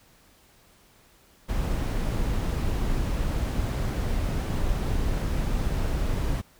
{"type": "noise", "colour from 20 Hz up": "brown", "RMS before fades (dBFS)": -26, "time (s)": [1.48, 6.42], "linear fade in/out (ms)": 20, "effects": ["pink hiss -58 dBFS RMS until 6.59 s"]}